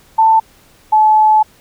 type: tone pair in turn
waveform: sine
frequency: 888 / 862.2 Hz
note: A5 / A5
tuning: +16 / -35 cents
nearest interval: minor second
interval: 51 cents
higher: first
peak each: -6 dBFS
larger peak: neither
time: 0.18-0.4 / 0.92-1.43 s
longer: second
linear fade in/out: 10 ms
effects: pink hiss -48 dBFS RMS until 1.6 s